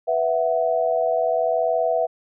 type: chord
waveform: sine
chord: B suspended fourth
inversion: none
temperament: equal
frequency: 493.9 / 659.3 / 740 Hz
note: B4 / E5 / F#5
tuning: 0 / 0 / 0 cents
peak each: -24 / -20 / -25 dBFS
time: 0.07-2.07 s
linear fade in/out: 20 ms
effects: none